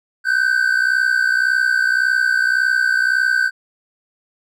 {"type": "tone pair together", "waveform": "triangle", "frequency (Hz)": [1505.2, 1567], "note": ["F#6", "G6"], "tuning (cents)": [29, -1], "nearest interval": "minor second", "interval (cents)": 70, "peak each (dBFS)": -15, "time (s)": [0.24, 3.51], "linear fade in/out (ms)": 50, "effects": []}